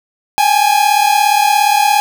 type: tone pair together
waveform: 45% pulse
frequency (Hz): 807.8 / 845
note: G#5 / G#5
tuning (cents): -48 / +30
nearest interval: minor second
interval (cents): 78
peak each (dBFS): -12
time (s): 0.38-2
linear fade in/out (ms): 0
effects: none

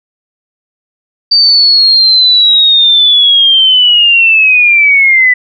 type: linear sweep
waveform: sine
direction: down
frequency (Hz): 4638 to 1975.5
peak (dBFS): -3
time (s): 1.31-5.34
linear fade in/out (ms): 10
effects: none

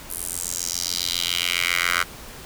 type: tone with high-pass filter sweep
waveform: 10% pulse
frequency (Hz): 87.31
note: F2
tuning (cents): 0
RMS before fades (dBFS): -25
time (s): 0.09-2.04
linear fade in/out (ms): 20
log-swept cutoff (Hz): 11000 to 1500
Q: 2.5
effects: pink hiss -40 dBFS RMS until 2.45 s

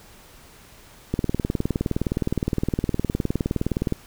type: click train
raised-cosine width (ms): 3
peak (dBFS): -9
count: 55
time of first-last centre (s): 1.14-3.924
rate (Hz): 19.4
effects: pink hiss -49 dBFS RMS until 4.06 s

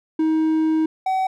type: tone pair in turn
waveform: triangle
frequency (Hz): 316.3 / 757.5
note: D#4 / F#5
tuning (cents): +29 / +40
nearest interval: octave + minor third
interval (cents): 1511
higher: second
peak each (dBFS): -14 / -16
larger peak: first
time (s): 0.19-0.86 / 1.06-1.27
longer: first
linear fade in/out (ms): 5
effects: none

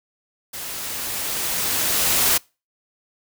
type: noise with level ramp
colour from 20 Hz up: white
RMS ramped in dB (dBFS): -32 to -17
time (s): 0.53-2.38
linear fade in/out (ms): 10
effects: noise-tail reverb RT60 0.3 s tail -26 dB re dry

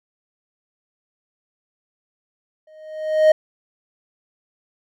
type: tone with exponential growth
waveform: triangle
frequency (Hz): 622.3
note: D#5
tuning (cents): 0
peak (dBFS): -5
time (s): 2.67-3.32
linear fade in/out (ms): 5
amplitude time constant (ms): 140
effects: none

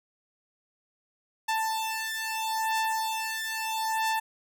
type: beating tone pair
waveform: sawtooth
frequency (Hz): 885 / 885.77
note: A5 / A5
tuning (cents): +10 / +11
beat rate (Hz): 0.77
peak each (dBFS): -27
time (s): 1.48-4.2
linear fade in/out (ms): 10
effects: none

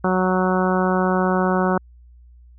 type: harmonic tone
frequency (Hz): 185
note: F#3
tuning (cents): 0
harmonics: 1 / 2 / 3 / 4 / 5 / 6 / 7 / 8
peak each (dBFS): -20 / -23 / -25 / -26 / -27 / -28 / -28 / -29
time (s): 0.04-1.78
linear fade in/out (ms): 5
effects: added 60 Hz sine -44 dBFS peak until 2.58 s

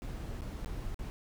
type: noise with dropouts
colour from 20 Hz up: brown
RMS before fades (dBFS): -39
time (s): 0.02-1.1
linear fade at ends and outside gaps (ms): 0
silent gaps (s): 0.409-0.419 / 0.646-0.66 / 0.944-0.991
effects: none

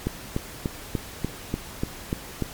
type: click train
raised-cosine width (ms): 3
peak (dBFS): -11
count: 9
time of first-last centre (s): 0.07-2.423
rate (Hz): 3.4
effects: pink hiss -40 dBFS RMS until 2.53 s + MP3 96 kbps

